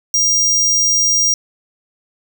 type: tone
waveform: square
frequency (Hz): 5700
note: F8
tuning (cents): +34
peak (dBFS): -12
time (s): 0.14-1.34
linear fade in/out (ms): 2
effects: none